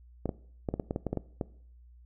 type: clicks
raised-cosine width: 2 ms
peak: -17 dBFS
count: 11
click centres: 0.257 / 0.292 / 0.688 / 0.74 / 0.798 / 0.909 / 0.961 / 1.067 / 1.13 / 1.173 / 1.412 s
effects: noise-tail reverb RT60 0.6 s tail -20 dB re dry + added 60 Hz sine -52 dBFS peak until 2.05 s